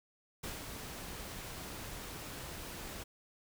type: noise with ADSR envelope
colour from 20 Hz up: pink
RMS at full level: -41 dBFS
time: 0.43-3.04 s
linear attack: 10 ms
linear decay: 160 ms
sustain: -4 dB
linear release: 15 ms
effects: none